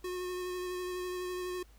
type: tone with vibrato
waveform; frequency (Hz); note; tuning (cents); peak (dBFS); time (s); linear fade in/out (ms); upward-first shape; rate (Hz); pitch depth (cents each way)
square; 362.5; F#4; -35; -36; 0.04-1.63; 5; sine; 12; 15
effects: added 52 Hz sine -56 dBFS peak until 1.78 s + pink hiss -65 dBFS RMS until 1.78 s